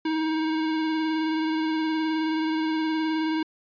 square tone with vibrato, 316.2 Hz, D#4, 28 cents sharp, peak -24 dBFS, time 0.05-3.43 s, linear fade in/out 5 ms, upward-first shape sine, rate 19 Hz, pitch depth 21 cents each way, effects resampled to 11025 Hz

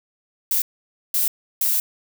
violet noise bursts at uneven times, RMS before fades -20 dBFS, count 3, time 0.51-0.62 / 1.14-1.28 / 1.61-1.8 s, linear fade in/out 2 ms, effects none

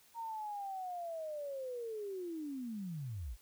sine linear sweep, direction down, 932.3 to 44.14 Hz, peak -39 dBFS, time 0.14-3.37 s, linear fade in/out 50 ms, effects white hiss -65 dBFS RMS until 3.41 s

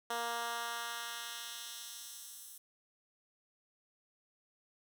10% pulse tone with high-pass filter sweep, 234.4 Hz, A#3, 10 cents sharp, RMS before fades -42 dBFS, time 0.1-2.58 s, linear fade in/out 5 ms, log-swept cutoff 540 to 10000 Hz, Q 0.8, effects none

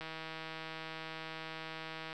click train, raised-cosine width 0.3 ms, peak -27 dBFS, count 340, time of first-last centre 0.01-2.129 s, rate 160 Hz, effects none

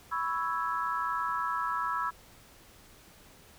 sine chord, C# minor seventh, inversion third, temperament equal, 987.8 / 1108.7 / 1318.5 / 1661.2 Hz, B5 / C#6 / E6 / G#6, 0 / 0 / 0 / 0 cents, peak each -34 / -36 / -32 / -38 dBFS, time 0.11-2.11 s, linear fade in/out 20 ms, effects pink hiss -56 dBFS RMS until 3.58 s

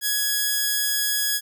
5% pulse tone, 1671 Hz, G#6, 10 cents sharp, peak -10 dBFS, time 0.01-1.41 s, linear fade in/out 50 ms, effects none

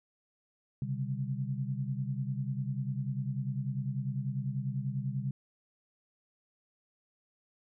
sine tone cluster, 131.2 / 141.3 / 197.9 Hz, C3 / C#3 / G3, +5 / +34 / +17 cents, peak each -34 / -36 / -39 dBFS, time 0.82-5.31 s, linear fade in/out 2 ms, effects none

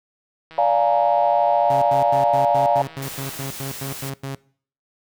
click train, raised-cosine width 0.3 ms, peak -26 dBFS, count 471, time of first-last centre 0.51-3.429 s, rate 161 Hz
sine chord, Bb dominant seventh, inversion first, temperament just, 582.7 / 699.2 / 839.1 / 932.3 Hz, D5 / F5 / Ab5 / Bb5, -14 / +2 / +18 / 0 cents, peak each -20 / -18 / -21 / -23 dBFS, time 0.58-2.82 s, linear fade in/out 2 ms
sawtooth tone bursts, 136.3 Hz, C#3, 29 cents flat, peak -23 dBFS, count 13, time 1.7-4.352 s, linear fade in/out 5 ms, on 120 ms, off 91 ms
white noise, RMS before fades -34 dBFS, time 3.02-4.1 s, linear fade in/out 5 ms
effects noise-tail reverb RT60 0.5 s tail -21 dB re dry

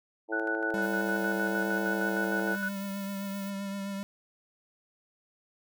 harmonic tone, 110.1 Hz, A2, 2 cents sharp, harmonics 3 / 4 / 5 / 6 / 7 / 8, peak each -34 / -36 / -38 / -40 / -41 / -42 dBFS, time 0.28-2.57 s, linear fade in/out 50 ms
sine tone with tremolo, 1480 Hz, F#6, in tune, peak -29 dBFS, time 0.32-2.69 s, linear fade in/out 10 ms, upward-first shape square, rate 6.5 Hz, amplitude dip 50%
square tone with vibrato, 197.8 Hz, G3, 16 cents sharp, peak -34 dBFS, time 0.74-4.03 s, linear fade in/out 0 ms, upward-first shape triangle, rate 7.7 Hz, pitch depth 28 cents each way
violet noise, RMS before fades -49 dBFS, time 0.82-3.5 s, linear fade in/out 2 ms
effects none

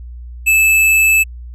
square tone, 2619 Hz, E7, 12 cents flat, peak -9 dBFS, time 0.46-1.24 s, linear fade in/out 20 ms, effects added 60 Hz sine -28 dBFS peak until 1.54 s + resampled to 32000 Hz

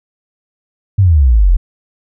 sine exponential sweep, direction down, 103.83 to 39.19 Hz, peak -5 dBFS, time 0.98-1.57 s, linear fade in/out 10 ms, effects none

